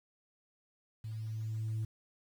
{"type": "tone with level ramp", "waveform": "sine", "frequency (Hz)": 110.1, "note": "A2", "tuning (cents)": 2, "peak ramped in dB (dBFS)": [-38, -30], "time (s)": [1.04, 1.85], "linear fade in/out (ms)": 5, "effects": ["tanh soft clip ceiling -31 dBFS", "10-bit"]}